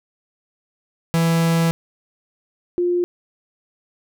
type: tone pair in turn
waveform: 45% pulse / sine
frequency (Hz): 165.7 / 352.7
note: E3 / F4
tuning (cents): +9 / +17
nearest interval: octave + minor second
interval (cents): 1308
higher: second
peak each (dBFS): -15 / -16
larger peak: first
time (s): 1.14-1.71 / 2.78-3.04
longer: first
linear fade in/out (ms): 0
effects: none